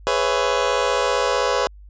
25% pulse chord, C# minor seventh, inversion second, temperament just, 415.8 / 498.9 / 554.4 / 665.2 Hz, G#4 / B4 / C#5 / E5, +2 / +17 / 0 / +16 cents, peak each -21 / -18 / -19 / -24 dBFS, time 0.07-1.67 s, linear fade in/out 0 ms, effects added 50 Hz sine -40 dBFS peak until 1.89 s + resampled to 16000 Hz

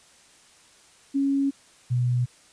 sine tone pair in turn, 276.4 / 123.12 Hz, C#4 / B2, -5 / -5 cents, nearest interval octave + major second, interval 1400 cents, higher first, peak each -20 dBFS, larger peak neither, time 1.14-1.51 / 1.9-2.26 s, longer first, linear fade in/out 20 ms, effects white hiss -55 dBFS RMS until 2.52 s + resampled to 22050 Hz

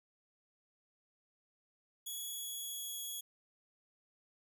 5% pulse tone with pitch glide, 3368 to 3345 Hz, G#7 to G#7, +24 to +12 cents, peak -33 dBFS, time 2.06-3.21 s, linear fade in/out 10 ms, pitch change -12 cents, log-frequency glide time 2.26-2.95 s, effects none

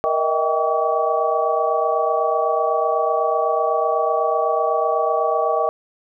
sine tone cluster, 469 / 620 / 648 / 784 / 1137 Hz, A#4 / D#5 / E5 / G5 / C#6, +11 / -6 / -30 / 0 / +44 cents, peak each -23 dBFS, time 0.04-5.69 s, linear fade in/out 0 ms, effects none

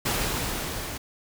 pink noise with level ramp, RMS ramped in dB -25 to -35 dBFS, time 0.05-0.98 s, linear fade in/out 10 ms, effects none

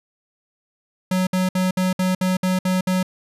square tone bursts, 185 Hz, F#3, in tune, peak -18 dBFS, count 9, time 1.11-3.03 s, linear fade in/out 5 ms, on 160 ms, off 60 ms, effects resampled to 32000 Hz

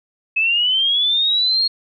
sine linear sweep, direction up, 2569 to 4302 Hz, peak -14 dBFS, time 0.36-1.68 s, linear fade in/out 10 ms, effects none

